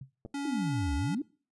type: tone with exponential decay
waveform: sine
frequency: 133.7 Hz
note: C3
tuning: 38 cents sharp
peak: -37 dBFS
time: 0.01-0.13 s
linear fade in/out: 5 ms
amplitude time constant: 25 ms
type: clicks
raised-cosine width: 2 ms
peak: -30 / -31 dBFS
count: 2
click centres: 0.251 / 0.26 s
type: tone with pitch glide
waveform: square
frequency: 281.7 to 284.2 Hz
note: C#4 to C#4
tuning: +28 to +43 cents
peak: -33 dBFS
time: 0.34-1.15 s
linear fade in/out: 5 ms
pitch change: +15 cents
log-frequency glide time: 0.49-0.75 s
type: exponential two-way sweep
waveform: sine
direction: down then up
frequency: 320 to 65.9 to 320 Hz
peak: -29 dBFS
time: 0.45-1.22 s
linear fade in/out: 5 ms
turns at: 0.95 s
effects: noise-tail reverb RT60 0.4 s tail -23 dB re dry + resampled to 24000 Hz